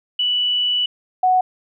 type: tone pair in turn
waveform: sine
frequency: 2960 / 740 Hz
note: F#7 / F#5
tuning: 0 / 0 cents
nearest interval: 2 octaves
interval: 2400 cents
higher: first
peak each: -16 / -12 dBFS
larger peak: second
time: 0.19-0.86 / 1.23-1.41 s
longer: first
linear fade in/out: 5 ms
effects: none